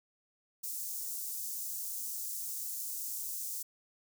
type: high-pass noise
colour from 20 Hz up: white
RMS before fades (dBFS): -39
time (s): 0.63-3.63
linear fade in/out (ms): 10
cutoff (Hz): 6100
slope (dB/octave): 24
effects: none